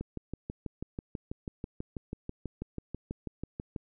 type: click train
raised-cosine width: 3 ms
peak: -23 dBFS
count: 24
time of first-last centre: 0.01-3.762 s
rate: 6.13 Hz
effects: none